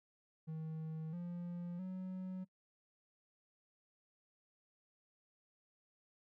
triangle tone with pitch steps, 158.7 / 174.5 / 185.9 Hz, D#3 / F3 / F#3, +35 / -1 / +8 cents, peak -39 dBFS, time 0.47-2.45 s, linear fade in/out 20 ms, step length 660 ms, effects noise-tail reverb RT60 0.1 s tail -24 dB re dry

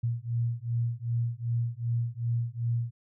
sine beating tone pair, 116.54 / 119.14 Hz, A#2 / A#2, 0 / +38 cents, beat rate 2.6 Hz, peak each -30 dBFS, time 0.03-2.91 s, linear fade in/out 10 ms, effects none

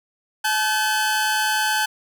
sawtooth tone pair together, 858.7 / 1530 Hz, A5 / G6, -42 / -42 cents, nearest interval minor seventh, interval 1000 cents, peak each -18 / -18 dBFS, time 0.44-1.86 s, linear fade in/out 10 ms, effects none

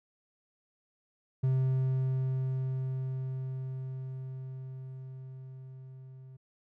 triangle tone with level ramp, 131 Hz, C3, 2 cents sharp, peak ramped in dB -22 to -45 dBFS, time 1.43-6.37 s, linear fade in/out 10 ms, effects none

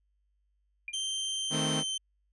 sine tone with exponential decay, 2400 Hz, D7, 37 cents sharp, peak -32 dBFS, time 0.88-0.97 s, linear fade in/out 2 ms, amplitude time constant 19 ms
sawtooth tone with pitch glide, 3136 to 3104 Hz, G7 to G7, 0 to -18 cents, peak -28 dBFS, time 0.93-1.98 s, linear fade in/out 10 ms, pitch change -18 cents, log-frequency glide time 1.38-1.82 s
sawtooth chord, A diminished, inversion second, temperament equal, 155.56 / 220 / 261.6 Hz, Eb3 / A3 / C4, 0 / 0 / 0 cents, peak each -28 / -32 / -31 dBFS, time 1.5-1.84 s, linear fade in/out 50 ms
effects added 50 Hz sine -70 dBFS peak until 2.32 s + resampled to 24000 Hz

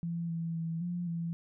sine tone with pitch steps, 169 / 165.9 / 164.4 / 175.4 / 167.9 Hz, E3 / E3 / E3 / F3 / E3, +43 / +11 / -4 / +8 / +32 cents, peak -32 dBFS, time 0.03-1.33 s, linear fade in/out 0 ms, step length 260 ms, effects none

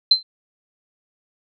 sine tone with exponential decay, 4098 Hz, C8, 37 cents flat, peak -6 dBFS, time 0.11-0.23 s, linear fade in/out 5 ms, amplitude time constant 26 ms, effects none

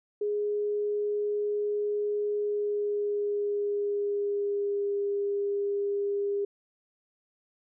sine tone with pitch glide, 415 to 403.7 Hz, G#4 to G#4, -1 to -49 cents, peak -26 dBFS, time 0.21-6.45 s, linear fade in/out 5 ms, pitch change -48 cents, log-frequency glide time 2.38-4.95 s, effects none

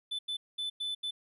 triangle tone bursts at uneven times, 3507 Hz, A7, 6 cents flat, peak -31 dBFS, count 5, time 0.11-0.19 / 0.28-0.37 / 0.58-0.7 / 0.8-0.95 / 1.03-1.11 s, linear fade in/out 10 ms, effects resampled to 32000 Hz

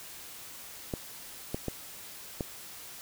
clicks, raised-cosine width 2 ms, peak -18 dBFS, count 4, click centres 0.938 / 1.545 / 1.683 / 2.408 s, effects white hiss -46 dBFS RMS until 3.01 s

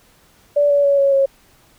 sine tone with pitch steps, 580 / 571.4 / 562.8 / 554.4 / 546.2 Hz, D5 / D5 / C#5 / C#5 / C#5, -22 / -48 / +26 / 0 / -26 cents, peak -11 dBFS, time 0.56-1.26 s, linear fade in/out 10 ms, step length 140 ms, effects pink hiss -53 dBFS RMS until 1.78 s

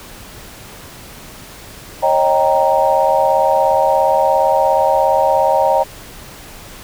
sine chord, Eb dominant seventh, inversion third, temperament equal with one note detuned, 545.2 / 622.3 / 784 / 932.3 Hz, Db5 / Eb5 / G5 / Bb5, -29 / 0 / 0 / 0 cents, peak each -16 dBFS, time 2.02-5.84 s, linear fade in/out 20 ms, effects pink hiss -36 dBFS RMS until 6.83 s

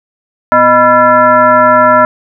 sine tone with frequency modulation, 987 Hz, B5, 1 cent flat, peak -3 dBFS, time 0.52-2.05 s, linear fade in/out 0 ms, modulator 369 Hz, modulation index 1.5, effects none

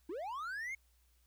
triangle linear sweep, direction up, 295.3 to 2202 Hz, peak -37 dBFS, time 0.09-0.75 s, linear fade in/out 5 ms, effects added 60 Hz sine -68 dBFS peak until 1.26 s + white hiss -75 dBFS RMS until 1.26 s

